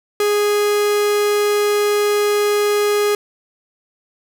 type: tone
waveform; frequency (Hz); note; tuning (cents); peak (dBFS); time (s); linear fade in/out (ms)
45% pulse; 414.1; G#4; -5; -14; 0.2-3.15; 2
effects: none